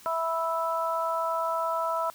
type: harmonic tone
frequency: 328.7 Hz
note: E4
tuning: 5 cents flat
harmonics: 2 / 3 / 4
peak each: -30 / -30 / -30 dBFS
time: 0.06-2.1 s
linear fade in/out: 0 ms
effects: white hiss -52 dBFS RMS until 2.14 s + high-pass 80 Hz 12 dB/octave